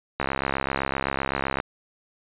click train, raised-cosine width 0.5 ms, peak -9 dBFS, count 96, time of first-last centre 0.2-1.601 s, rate 67.8 Hz, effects resampled to 8000 Hz

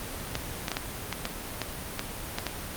clicks, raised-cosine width 0.2 ms, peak -11 dBFS, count 10, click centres 0.354 / 0.682 / 0.717 / 0.769 / 1.127 / 1.254 / 1.617 / 1.994 / 2.385 / 2.467 s, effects pink hiss -37 dBFS RMS until 2.76 s + Opus 32 kbps

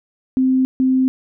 sine tone pair in turn, 260 / 260 Hz, C4 / C4, -11 / -11 cents, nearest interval unison, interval 0 cents, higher neither, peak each -12 dBFS, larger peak neither, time 0.37-0.65 / 0.8-1.08 s, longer neither, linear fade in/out 0 ms, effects none

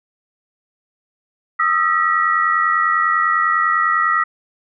sine tone cluster, 1242 / 1332 / 1926 Hz, D#6 / E6 / B6, -3 / +18 / -44 cents, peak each -18 dBFS, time 1.59-4.24 s, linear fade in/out 10 ms, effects none

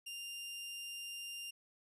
sawtooth tone, 2794 Hz, F7, in tune, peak -40 dBFS, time 0.06-1.51 s, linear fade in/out 10 ms, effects resampled to 32000 Hz

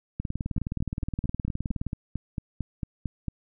two click trains, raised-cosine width 5 ms, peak -17 / -17 dBFS, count 33 / 13, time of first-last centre 0.2-1.867 / 0.58-3.283 s, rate 19.2 / 4.44 Hz, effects none

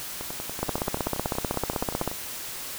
two click trains, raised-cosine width 1 ms, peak -20 / -11 dBFS, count 21 / 24, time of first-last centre 0.21-2.115 / 0.63-2.077 s, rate 10.5 / 15.9 Hz, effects white hiss -36 dBFS RMS until 2.78 s

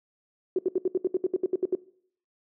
sine tone bursts, 369.3 Hz, F#4, 3 cents flat, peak -20 dBFS, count 13, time 0.56-1.751 s, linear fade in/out 2 ms, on 27 ms, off 70 ms, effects noise-tail reverb RT60 0.6 s tail -21 dB re dry + high-pass 200 Hz 12 dB/octave

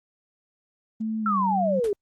sine tone with pitch glide, 220 to 192.63 Hz, A3 to G3, 0 to -30 cents, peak -25 dBFS, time 1-1.8 s, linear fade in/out 10 ms, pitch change -230 cents, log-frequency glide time 1.2-1.4 s
sine exponential sweep, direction down, 1373 to 392 Hz, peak -21 dBFS, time 1.26-1.93 s, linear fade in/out 2 ms
pink noise with exponential decay, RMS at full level -34 dBFS, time 1.84-1.96 s, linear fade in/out 2 ms, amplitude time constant 24 ms
effects Opus 32 kbps

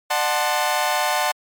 sawtooth chord, D dominant seventh, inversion none, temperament equal with one note detuned, 601.4 / 740 / 880 / 1046.5 Hz, D5 / F#5 / A5 / C6, +41 / 0 / 0 / 0 cents, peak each -22 / -19 / -20 / -22 dBFS, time 0.1-1.32 s, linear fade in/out 10 ms, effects MP3 96 kbps

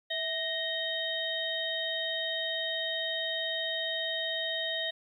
harmonic tone with a mistuned harmonic, 622 Hz, D#5, 1 cent flat, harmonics 1 / 3 / 5 / 6, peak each -37 / -36 / -37 / -34 dBFS, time 0.1-4.91 s, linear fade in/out 10 ms, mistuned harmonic 1, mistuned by +80 cents, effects 11-bit

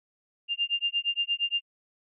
sine tone with tremolo, 2800 Hz, F7, 4 cents sharp, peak -22 dBFS, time 0.48-1.62 s, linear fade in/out 50 ms, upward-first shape sine, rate 8.6 Hz, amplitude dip 100%, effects none

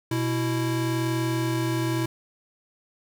square tone pair together, 123.47 / 329.6 Hz, B2 / E4, 0 / 0 cents, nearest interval octave + perfect fourth, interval 1700 cents, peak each -27 dBFS, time 0.11-2.06 s, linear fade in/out 5 ms, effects none

